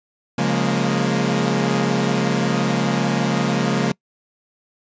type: chord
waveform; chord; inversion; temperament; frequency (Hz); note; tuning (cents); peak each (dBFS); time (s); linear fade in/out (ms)
sawtooth; Bb minor seventh; first; equal with one note detuned; 138.59 / 177.67 / 207.7 / 233.1; Db3 / F3 / Ab3 / Bb3; 0 / +30 / 0 / 0; -19; 0.38-3.92; 5
effects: noise-tail reverb RT60 0.1 s tail -25 dB re dry + resampled to 16000 Hz